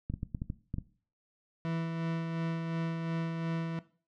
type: clicks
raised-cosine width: 5 ms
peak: -22 dBFS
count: 8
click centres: 0.1 / 0.139 / 0.231 / 0.348 / 0.419 / 0.501 / 0.741 / 0.784 s
type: tone with tremolo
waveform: 40% pulse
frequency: 164.81 Hz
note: E3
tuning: in tune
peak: -30 dBFS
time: 1.65-3.79 s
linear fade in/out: 0 ms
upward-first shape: sine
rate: 2.8 Hz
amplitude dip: 35%
effects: noise-tail reverb RT60 0.4 s tail -17 dB re dry + low-pass 3000 Hz 12 dB/octave